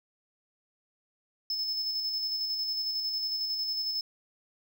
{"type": "tone with tremolo", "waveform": "triangle", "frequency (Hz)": 5230, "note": "E8", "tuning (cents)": -15, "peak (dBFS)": -27, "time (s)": [1.5, 4.01], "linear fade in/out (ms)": 2, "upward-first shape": "square", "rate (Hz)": 11, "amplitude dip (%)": 30, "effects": []}